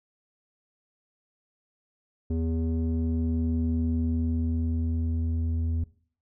square tone with low-pass filter sweep, 81.4 Hz, E2, 21 cents flat, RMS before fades -27 dBFS, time 2.3-5.84 s, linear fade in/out 5 ms, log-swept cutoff 330 to 170 Hz, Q 3, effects noise-tail reverb RT60 0.5 s tail -20 dB re dry

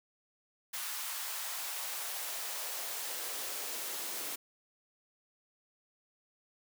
white noise with high-pass filter sweep, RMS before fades -39 dBFS, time 0.73-4.36 s, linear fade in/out 10 ms, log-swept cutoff 1100 to 310 Hz, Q 1.3, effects none

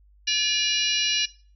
harmonic tone with a mistuned harmonic, 574 Hz, D5, 40 cents flat, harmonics 3 / 4 / 5 / 6 / 7 / 8 / 9 / 10, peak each -34 / -30 / -25 / -38 / -27 / -35 / -31 / -28 dBFS, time 0.27-1.26 s, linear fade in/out 10 ms, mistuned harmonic 4, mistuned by +77 cents, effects noise-tail reverb RT60 0.4 s tail -19 dB re dry + added 50 Hz sine -53 dBFS peak until 1.55 s

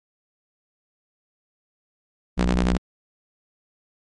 sawtooth ring-modulated tone, 61.74 Hz, B1, in tune, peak -11 dBFS, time 2.37-2.78 s, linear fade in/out 20 ms, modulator 118 Hz, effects low-pass 7000 Hz 12 dB/octave + MP3 48 kbps

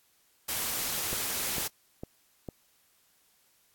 white noise, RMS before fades -32 dBFS, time 0.48-1.68 s, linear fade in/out 10 ms
click train, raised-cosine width 2 ms, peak -24 dBFS, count 4, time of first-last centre 1.13-2.487 s, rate 2.21 Hz
effects white hiss -67 dBFS RMS until 3.74 s + AAC 64 kbps

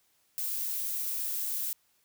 violet noise, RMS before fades -33 dBFS, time 0.38-1.73 s, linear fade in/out 0 ms, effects white hiss -70 dBFS RMS until 2.04 s

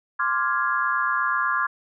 sine chord, D half-diminished seventh, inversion third, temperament equal, 1046.5 / 1174.7 / 1396.9 / 1661.2 Hz, C6 / D6 / F6 / Ab6, 0 / 0 / 0 / 0 cents, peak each -26 dBFS, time 0.19-1.67 s, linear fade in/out 10 ms, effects none

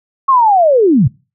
sine linear sweep, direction down, 1106 to 106.3 Hz, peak -6 dBFS, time 0.28-1.08 s, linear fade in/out 10 ms, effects noise-tail reverb RT60 0.3 s tail -23 dB re dry

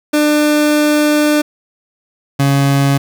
30% pulse tone pair in turn, 298.8 / 139.11 Hz, D4 / C#3, +30 / +6 cents, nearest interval octave + minor second, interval 1324 cents, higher first, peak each -7 dBFS, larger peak neither, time 0.13-1.42 / 2.39-2.98 s, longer first, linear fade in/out 10 ms, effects none

